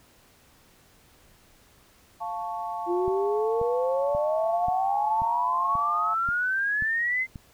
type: chord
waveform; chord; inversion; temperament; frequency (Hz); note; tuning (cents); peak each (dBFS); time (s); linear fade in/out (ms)
sine; F augmented; none; equal; 698.5 / 880 / 1108.7; F5 / A5 / C#6; 0 / 0 / 0; -34 / -32 / -37; 2.2-6.15; 20
type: exponential sweep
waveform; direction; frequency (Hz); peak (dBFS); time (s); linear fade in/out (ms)
sine; up; 343.3 to 2088; -23; 2.86-7.27; 50
type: click train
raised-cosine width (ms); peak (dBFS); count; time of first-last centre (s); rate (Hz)
5; -25; 9; 3.08-7.358; 1.87
effects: pink hiss -58 dBFS RMS until 7.53 s